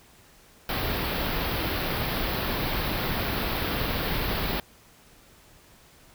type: band-stop noise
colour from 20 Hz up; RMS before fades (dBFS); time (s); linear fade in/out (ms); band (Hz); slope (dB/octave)
pink; -28; 0.69-4.6; 2; 4800 to 12000; 48
effects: pink hiss -55 dBFS RMS until 6.14 s